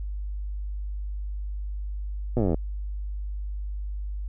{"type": "slowing click train", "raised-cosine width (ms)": 2, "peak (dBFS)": -12, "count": 18, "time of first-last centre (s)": [2.37, 2.544], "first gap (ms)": 8, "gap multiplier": 1.03, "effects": ["added 50 Hz sine -29 dBFS peak until 4.28 s"]}